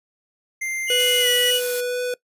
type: tone with pitch glide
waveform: square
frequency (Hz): 2094 to 1953.8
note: C7 to B6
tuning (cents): +1 to -19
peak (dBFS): -25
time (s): 0.61-1.51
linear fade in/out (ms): 10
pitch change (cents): -120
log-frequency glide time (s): 1.2-1.28
type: tone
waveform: 45% pulse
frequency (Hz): 2933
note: F#7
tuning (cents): -16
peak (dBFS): -18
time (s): 0.87-1.61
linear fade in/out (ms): 50
type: tone with vibrato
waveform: square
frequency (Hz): 493.4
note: B4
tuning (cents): -2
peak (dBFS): -23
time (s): 0.9-2.14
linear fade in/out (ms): 2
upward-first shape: triangle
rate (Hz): 2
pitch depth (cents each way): 10
type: noise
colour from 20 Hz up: blue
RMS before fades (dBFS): -28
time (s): 0.99-1.81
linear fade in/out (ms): 10
effects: noise-tail reverb RT60 0.1 s tail -21 dB re dry + resampled to 32000 Hz